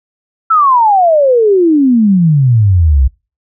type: exponential sweep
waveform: sine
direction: down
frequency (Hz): 1345 to 61.74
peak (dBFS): -5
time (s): 0.5-3.08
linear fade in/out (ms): 10
effects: noise-tail reverb RT60 0.3 s tail -25 dB re dry